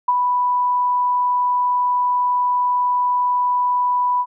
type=tone with ADSR envelope; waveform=sine; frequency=987.8 Hz; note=B5; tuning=in tune; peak=-11 dBFS; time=0.08-4.26 s; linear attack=7 ms; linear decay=35 ms; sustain=-4 dB; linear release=56 ms; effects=none